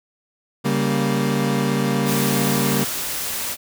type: chord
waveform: 30% pulse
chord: G diminished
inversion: second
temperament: equal with one note detuned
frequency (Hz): 140.28 / 196 / 233.1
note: Db3 / G3 / Bb3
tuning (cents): +21 / 0 / 0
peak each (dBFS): -20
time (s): 0.64-2.85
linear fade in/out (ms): 20
type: noise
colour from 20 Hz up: white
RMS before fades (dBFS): -26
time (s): 2.05-3.57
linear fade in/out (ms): 50
effects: none